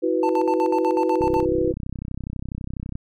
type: chord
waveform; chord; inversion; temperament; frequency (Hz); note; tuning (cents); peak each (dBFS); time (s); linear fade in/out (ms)
sine; E suspended second; none; equal with one note detuned; 324.7 / 370 / 493.9; E4 / F#4 / B4; -26 / 0 / 0; -23; 0.02-1.73; 20
type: tone with tremolo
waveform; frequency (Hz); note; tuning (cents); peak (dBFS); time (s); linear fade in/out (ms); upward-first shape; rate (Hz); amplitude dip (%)
triangle; 889; A5; +18; -19; 0.23-1.45; 2; square; 8.1; 80
type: click train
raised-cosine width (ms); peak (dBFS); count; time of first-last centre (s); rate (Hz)
5; -18; 57; 1.21-2.955; 32.1
effects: none